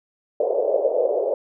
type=band-pass noise; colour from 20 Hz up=white; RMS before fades=-21 dBFS; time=0.4-1.34 s; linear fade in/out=2 ms; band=440 to 600 Hz; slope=48 dB/octave; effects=none